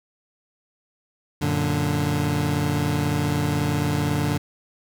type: chord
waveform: 25% pulse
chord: Gb augmented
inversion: none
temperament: equal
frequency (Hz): 92.5 / 116.54 / 146.83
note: Gb2 / Bb2 / D3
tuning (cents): 0 / 0 / 0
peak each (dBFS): -23 / -25 / -19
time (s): 1.41-4.38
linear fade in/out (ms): 10
effects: none